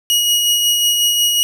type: tone with tremolo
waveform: sawtooth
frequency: 2898 Hz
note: F#7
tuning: 37 cents flat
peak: -8 dBFS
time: 0.1-1.43 s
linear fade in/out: 0 ms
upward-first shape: sine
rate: 5.5 Hz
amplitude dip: 30%
effects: none